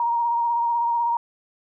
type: tone with vibrato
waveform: sine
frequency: 940 Hz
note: A#5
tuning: 14 cents sharp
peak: -19 dBFS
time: 0-1.17 s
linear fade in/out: 2 ms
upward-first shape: sine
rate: 16 Hz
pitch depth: 23 cents each way
effects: none